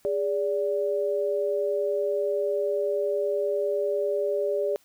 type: tone pair together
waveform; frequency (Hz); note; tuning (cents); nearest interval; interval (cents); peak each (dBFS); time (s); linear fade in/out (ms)
sine; 409.8 / 579.5; G#4 / D5; -23 / -23; tritone; 600; -26; 0.05-4.76; 0
effects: white hiss -62 dBFS RMS until 4.84 s